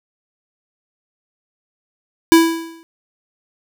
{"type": "tone with exponential decay", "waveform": "square", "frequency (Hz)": 329.6, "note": "E4", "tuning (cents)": 0, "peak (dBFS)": -4, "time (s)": [2.32, 2.83], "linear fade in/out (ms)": 0, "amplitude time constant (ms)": 110, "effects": []}